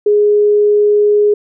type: tone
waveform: sine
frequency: 415.7 Hz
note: G#4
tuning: 2 cents sharp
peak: -7 dBFS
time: 0.06-1.34 s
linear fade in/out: 5 ms
effects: none